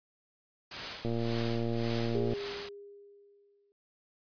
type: noise with tremolo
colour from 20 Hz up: white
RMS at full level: -36 dBFS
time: 0.71-2.69 s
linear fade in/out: 5 ms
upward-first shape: sine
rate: 1.8 Hz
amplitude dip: 75%
type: click train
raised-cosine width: 2 ms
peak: -21 dBFS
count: 150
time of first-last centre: 1.05-2.334 s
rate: 116 Hz
type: tone with exponential decay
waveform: sine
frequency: 404.8 Hz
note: G#4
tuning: 44 cents flat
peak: -29 dBFS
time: 2.15-3.72 s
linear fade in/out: 0 ms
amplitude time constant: 340 ms
effects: resampled to 11025 Hz